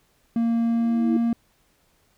triangle tone with pitch glide, 231.3 to 233 Hz, A#3 to A#3, -13 to -1 cents, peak -17 dBFS, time 0.36-1.33 s, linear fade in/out 2 ms, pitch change +12 cents, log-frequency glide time 0.64-1.14 s
sine tone with exponential growth, 325.9 Hz, E4, 20 cents flat, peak -19 dBFS, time 0.61-1.17 s, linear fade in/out 5 ms, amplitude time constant 120 ms
effects pink hiss -64 dBFS RMS until 2.17 s

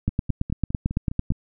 two click trains, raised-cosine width 5 ms, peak -18 / -9 dBFS, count 7 / 12, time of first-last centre 0.09-1.32 / 0.08-1.305 s, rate 4.88 / 8.98 Hz, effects none

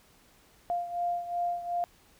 sine beating tone pair, 698.5 / 701.2 Hz, F5 / F5, 0 / +7 cents, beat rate 2.7 Hz, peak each -30 / -35 dBFS, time 0.7-1.84 s, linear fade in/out 0 ms, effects pink hiss -61 dBFS RMS until 2.19 s

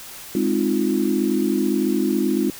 sine chord, F minor seventh, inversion first, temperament equal, 207.7 / 261.6 / 311.1 / 349.2 Hz, Ab3 / C4 / Eb4 / F4, 0 / 0 / 0 / 0 cents, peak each -23 dBFS, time 0.35-2.5 s, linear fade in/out 2 ms, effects white hiss -38 dBFS RMS until 2.59 s

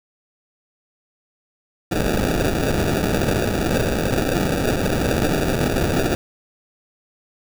white noise with sample-and-hold, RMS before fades -20 dBFS, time 1.91-6.15 s, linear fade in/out 2 ms, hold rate 1050 Hz, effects none

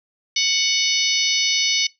harmonic tone with a mistuned harmonic, 741 Hz, F#5, 2 cents sharp, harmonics 3 / 4 / 5 / 6 / 7 / 8, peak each -24 / -24 / -24 / -24 / -24 / -24 dBFS, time 0.36-1.87 s, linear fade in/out 5 ms, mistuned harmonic 5, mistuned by -22 cents, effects noise-tail reverb RT60 0.2 s tail -22 dB re dry

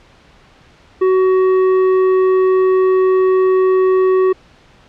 sine tone with tanh clipping, 374.7 Hz, F#4, 22 cents sharp, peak -11 dBFS, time 1.01-4.33 s, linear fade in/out 10 ms, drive 9 dB, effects pink hiss -47 dBFS RMS until 4.88 s + low-pass 4000 Hz 12 dB/octave

